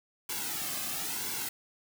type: noise with flanger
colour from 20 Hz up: white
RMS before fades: -35 dBFS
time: 0.29-1.49 s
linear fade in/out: 5 ms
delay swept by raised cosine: 1.6 to 2.15 ms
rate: 0.99 Hz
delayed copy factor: -0.75
effects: none